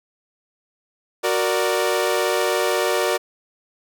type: chord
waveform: sawtooth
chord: Gb augmented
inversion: none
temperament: equal with one note detuned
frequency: 370 / 466.2 / 589.4 Hz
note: Gb4 / Bb4 / D5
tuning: 0 / 0 / +6 cents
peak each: -19 dBFS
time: 1.23-3.18 s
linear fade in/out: 20 ms
effects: none